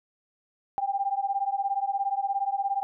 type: beating tone pair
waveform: sine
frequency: 784 / 801 Hz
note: G5 / G5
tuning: 0 / +37 cents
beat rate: 17 Hz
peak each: -28 dBFS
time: 0.78-2.83 s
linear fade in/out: 0 ms
effects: none